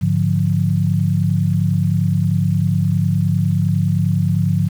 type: tone cluster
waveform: sine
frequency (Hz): 102.9 / 145.8 / 175.6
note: G#2 / D3 / F3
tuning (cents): -16 / -12 / +10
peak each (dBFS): -18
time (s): 0.01-4.69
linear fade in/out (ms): 20
effects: 7-bit